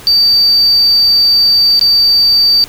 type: tone with dropouts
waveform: sine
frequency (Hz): 4628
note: D8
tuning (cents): -26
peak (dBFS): -4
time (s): 0.07-2.64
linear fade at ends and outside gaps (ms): 0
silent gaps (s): 1.794-1.812
effects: tanh soft clip ceiling -3 dBFS + pink hiss -33 dBFS RMS until 2.68 s